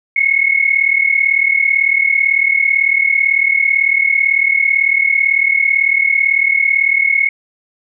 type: tone pair together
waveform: sine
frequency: 2168 / 2206 Hz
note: C#7 / C#7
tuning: -39 / -9 cents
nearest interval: unison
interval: 30 cents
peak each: -13 dBFS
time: 0.16-7.29 s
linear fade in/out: 5 ms
effects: none